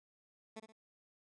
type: tone with echo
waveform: 15% pulse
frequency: 220 Hz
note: A3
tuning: in tune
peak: -38 dBFS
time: 0.56-0.6 s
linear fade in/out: 10 ms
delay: 62 ms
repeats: 2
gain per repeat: -8 dB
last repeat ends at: 0.724 s
effects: resampled to 22050 Hz